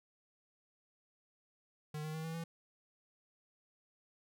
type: tone with pitch steps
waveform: square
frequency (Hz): 151.8 / 155.26 / 158.8 / 162.41 / 166.11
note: D#3 / D#3 / D#3 / E3 / E3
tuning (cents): -42 / -3 / +36 / -25 / +14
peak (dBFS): -40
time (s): 1.94-2.44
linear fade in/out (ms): 5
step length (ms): 100
effects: none